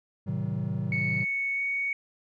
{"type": "chord", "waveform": "triangle", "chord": "A diminished seventh", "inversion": "none", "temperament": "just", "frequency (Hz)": [110, 132, 158.4, 190.08], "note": ["A2", "C3", "Eb3", "Gb3"], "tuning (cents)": [0, 16, 31, 47], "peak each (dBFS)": -31, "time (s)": [0.26, 1.25], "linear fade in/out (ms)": 20}
{"type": "tone with pitch glide", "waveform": "sine", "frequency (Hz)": [2217, 2232], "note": ["C#7", "C#7"], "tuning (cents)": [0, 11], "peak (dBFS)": -26, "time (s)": [0.92, 1.93], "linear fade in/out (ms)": 2, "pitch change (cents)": 11, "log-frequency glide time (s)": [1.54, 1.61]}
{"effects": ["tanh soft clip ceiling -16 dBFS"]}